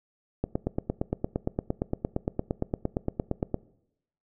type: click train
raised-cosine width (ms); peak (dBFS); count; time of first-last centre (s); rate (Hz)
2; -13; 28; 0.44-3.543; 8.7
effects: noise-tail reverb RT60 0.8 s tail -21 dB re dry

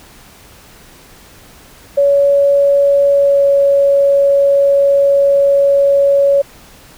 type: tone with pitch glide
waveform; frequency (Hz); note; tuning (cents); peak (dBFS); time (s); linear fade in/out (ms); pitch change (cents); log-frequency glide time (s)
sine; 563 to 559.4; C#5 to C#5; +27 to +16; -7; 1.97-6.42; 10; -11; 3.11-3.47
effects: pink hiss -41 dBFS RMS until 6.97 s

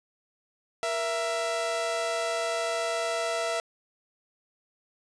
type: tone pair together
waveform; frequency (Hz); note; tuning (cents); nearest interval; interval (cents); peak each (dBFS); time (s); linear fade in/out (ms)
sawtooth; 470.9 / 666; A#4 / E5; +18 / +18; tritone; 600; -30 / -24; 0.83-3.6; 0
effects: resampled to 22050 Hz + 9-bit

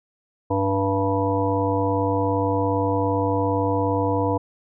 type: harmonic tone with a mistuned harmonic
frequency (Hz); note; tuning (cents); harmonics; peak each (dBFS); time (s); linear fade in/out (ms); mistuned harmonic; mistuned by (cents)
97.4; G2; -11; 1 / 3 / 5 / 7 / 9 / 10; -25 / -25 / -24 / -29 / -30 / -27; 0.5-4.38; 10; 1; +56
effects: none

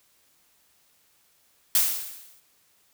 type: noise with exponential decay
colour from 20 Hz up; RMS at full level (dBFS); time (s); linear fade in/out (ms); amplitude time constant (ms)
blue; -18; 1.75-2.4; 1; 140
effects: white hiss -64 dBFS RMS until 2.93 s

